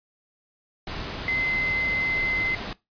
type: tone in noise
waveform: sine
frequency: 2058 Hz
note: C7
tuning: 29 cents flat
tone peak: -22 dBFS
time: 1.28-2.55 s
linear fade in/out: 2 ms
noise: pink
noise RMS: -33 dBFS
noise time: 0.87-2.73 s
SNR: +8 dB
effects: noise-tail reverb RT60 0.2 s tail -20 dB re dry + resampled to 11025 Hz